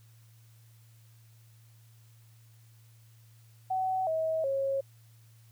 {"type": "tone with pitch steps", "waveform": "sine", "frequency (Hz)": [753, 640.6, 544.9], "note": ["F#5", "E5", "C#5"], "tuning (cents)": [30, -50, -30], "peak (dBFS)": -27, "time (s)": [3.7, 4.81], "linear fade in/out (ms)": 10, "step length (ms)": 370, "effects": ["added 113 Hz sine -55 dBFS peak until 5.51 s", "white hiss -66 dBFS RMS until 5.51 s"]}